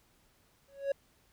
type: tone with exponential growth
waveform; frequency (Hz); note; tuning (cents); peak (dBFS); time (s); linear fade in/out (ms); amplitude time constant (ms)
triangle; 554.4; C#5; 0; -23; 0.68-0.92; 5; 52
effects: pink hiss -68 dBFS RMS until 1.32 s